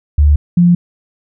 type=tone pair in turn; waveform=sine; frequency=73.42 / 174.62 Hz; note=D2 / F3; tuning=0 / 0 cents; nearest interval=octave + minor third; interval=1500 cents; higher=second; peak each=-5 dBFS; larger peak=neither; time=0.18-0.36 / 0.57-0.75 s; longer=neither; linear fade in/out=5 ms; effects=none